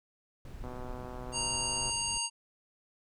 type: noise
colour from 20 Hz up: brown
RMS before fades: -44 dBFS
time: 0.45-2.18 s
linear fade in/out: 2 ms
type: click train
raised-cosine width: 1 ms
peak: -30 dBFS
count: 158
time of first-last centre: 0.64-1.896 s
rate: 125 Hz
type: harmonic tone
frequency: 932 Hz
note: A#5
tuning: 1 cent flat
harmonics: 1 / 3 / 5 / 7 / 9 / 10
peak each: -40 / -37 / -37 / -37 / -37 / -41 dBFS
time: 1.32-2.3 s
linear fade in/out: 50 ms
effects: none